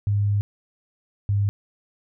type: tone pair in turn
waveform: sine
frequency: 102.1 / 101.1 Hz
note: G#2 / G#2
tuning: -29 / -46 cents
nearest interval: unison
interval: 17 cents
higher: first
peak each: -18 dBFS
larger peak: neither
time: 0.07-0.41 / 1.29-1.49 s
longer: first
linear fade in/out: 0 ms
effects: none